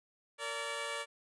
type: tone pair together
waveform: 10% pulse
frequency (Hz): 459 / 576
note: A#4 / D5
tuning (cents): -27 / -34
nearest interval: major third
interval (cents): 393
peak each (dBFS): -33 / -30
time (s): 0.38-1.06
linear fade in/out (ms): 50
effects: resampled to 24000 Hz